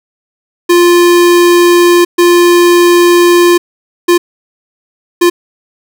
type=tone bursts at uneven times; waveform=square; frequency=349.2 Hz; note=F4; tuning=in tune; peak=-4 dBFS; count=4; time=0.69-2.05 / 2.18-3.58 / 4.08-4.18 / 5.21-5.3 s; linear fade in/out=10 ms; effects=none